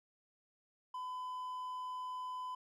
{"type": "tone", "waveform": "triangle", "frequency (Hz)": 1008, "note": "B5", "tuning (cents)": 35, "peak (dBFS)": -38, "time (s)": [0.94, 2.55], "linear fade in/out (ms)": 5, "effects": []}